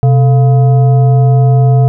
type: tone with frequency modulation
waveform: sine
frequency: 128.9 Hz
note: C3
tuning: 26 cents flat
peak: -4 dBFS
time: 0.03-1.88 s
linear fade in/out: 0 ms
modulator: 568 Hz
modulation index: 0.4
effects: none